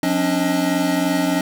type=tone cluster; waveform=square; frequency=178.5 / 270.2 / 293.3 / 629 Hz; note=F3 / C#4 / D4 / D#5; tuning=+38 / -44 / -2 / +19 cents; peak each=-25 / -22 / -22 / -26 dBFS; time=0.03-1.41 s; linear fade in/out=2 ms; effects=none